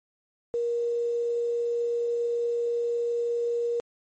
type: tone with quantisation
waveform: sine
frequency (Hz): 472.6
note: A#4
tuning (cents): +24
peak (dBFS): -24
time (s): 0.54-3.8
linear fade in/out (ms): 0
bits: 8
effects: MP3 32 kbps